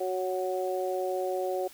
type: harmonic tone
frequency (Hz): 185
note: F#3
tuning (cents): 0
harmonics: 2 / 3 / 4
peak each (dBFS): -31 / -32 / -34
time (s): 0-1.68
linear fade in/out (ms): 10
effects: white hiss -52 dBFS RMS until 1.73 s